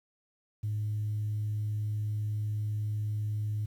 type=tone; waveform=sine; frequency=106 Hz; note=G#2; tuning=36 cents sharp; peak=-28 dBFS; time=0.63-3.66 s; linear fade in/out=10 ms; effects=tanh soft clip ceiling -26 dBFS + 10-bit